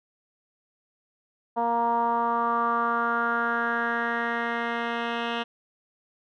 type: tone with low-pass filter sweep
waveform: 10% pulse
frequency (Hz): 234.1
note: A#3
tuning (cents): +8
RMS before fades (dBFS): -26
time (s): 1.56-5.44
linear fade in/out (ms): 20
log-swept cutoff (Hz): 850 to 2700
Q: 4.8
effects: none